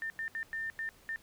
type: tone bursts at uneven times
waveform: sine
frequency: 1800 Hz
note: A6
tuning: 39 cents sharp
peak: -34 dBFS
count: 6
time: 0.02-0.1 / 0.19-0.28 / 0.35-0.43 / 0.53-0.7 / 0.79-0.89 / 1.09-1.16 s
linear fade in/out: 0 ms
effects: pink hiss -61 dBFS RMS until 1.22 s